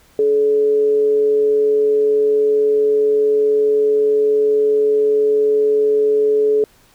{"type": "tone with amplitude modulation", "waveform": "sine", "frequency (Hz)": 427.7, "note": "A4", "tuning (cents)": -49, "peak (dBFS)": -10, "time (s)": [0.19, 6.64], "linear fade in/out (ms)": 2, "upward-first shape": "sine", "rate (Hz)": 141, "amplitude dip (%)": 30, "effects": ["pink hiss -52 dBFS RMS until 6.94 s"]}